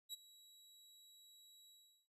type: tone with ADSR envelope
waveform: sawtooth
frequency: 3886 Hz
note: B7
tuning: 29 cents flat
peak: -40 dBFS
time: 0.09-2.08 s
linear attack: 44 ms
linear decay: 19 ms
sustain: -19 dB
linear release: 390 ms
effects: resampled to 32000 Hz